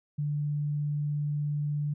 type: tone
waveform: sine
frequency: 147.2 Hz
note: D3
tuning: 4 cents sharp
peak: -27 dBFS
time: 0.18-1.94 s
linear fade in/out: 10 ms
effects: none